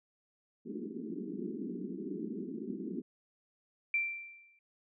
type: band-pass noise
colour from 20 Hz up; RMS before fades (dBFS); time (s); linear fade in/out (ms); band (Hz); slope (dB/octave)
pink; -40; 0.65-3.02; 20; 180 to 410; 96
type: tone with exponential decay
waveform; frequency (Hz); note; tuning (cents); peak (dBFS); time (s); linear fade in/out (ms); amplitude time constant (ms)
sine; 2352; D7; +2; -26; 3.94-4.59; 2; 140
effects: none